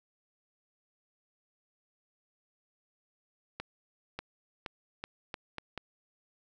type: accelerating click train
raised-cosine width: 0.3 ms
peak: -21 dBFS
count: 7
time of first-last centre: 3.6-5.777 s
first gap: 590 ms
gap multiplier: 0.8
effects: none